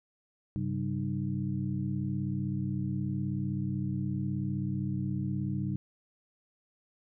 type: tone cluster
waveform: sine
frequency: 99.3 / 135.5 / 194.6 / 306.8 Hz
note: G2 / C#3 / G3 / D#4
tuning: +23 / -39 / -12 / -24 cents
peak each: -37 / -33 / -34 / -39 dBFS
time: 0.56-5.76 s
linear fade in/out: 0 ms
effects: none